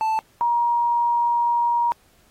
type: tone pair in turn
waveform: triangle / sine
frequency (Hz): 880 / 947.6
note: A5 / A#5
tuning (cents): 0 / +28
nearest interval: minor second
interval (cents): 128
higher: second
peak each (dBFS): -17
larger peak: neither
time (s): 0.01-0.19 / 0.41-1.92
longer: second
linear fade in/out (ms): 0
effects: pink hiss -59 dBFS RMS until 2.3 s + AAC 48 kbps